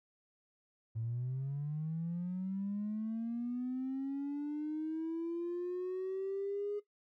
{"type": "linear sweep", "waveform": "triangle", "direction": "up", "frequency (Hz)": [110, 415.3], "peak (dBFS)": -31, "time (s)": [0.95, 6.8], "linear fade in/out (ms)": 20, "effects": ["noise-tail reverb RT60 0.1 s tail -17 dB re dry", "tanh soft clip ceiling -33 dBFS"]}